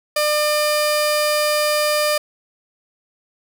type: tone pair together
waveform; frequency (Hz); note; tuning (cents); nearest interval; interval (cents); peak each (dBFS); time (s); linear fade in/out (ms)
sawtooth; 600 / 2400; D5 / D7; +37 / +37; 2 octaves; 2400; -13 / -18; 0.16-2.18; 5
effects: none